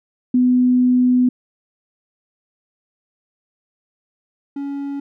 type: tone pair in turn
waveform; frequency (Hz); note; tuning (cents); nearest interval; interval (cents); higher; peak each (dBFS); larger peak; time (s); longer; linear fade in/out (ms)
sine / triangle; 250 / 280.6; B3 / C#4; +21 / +21; major second; 200; second; -11 / -21; first; 0.34-1.29 / 4.56-5; first; 5
effects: none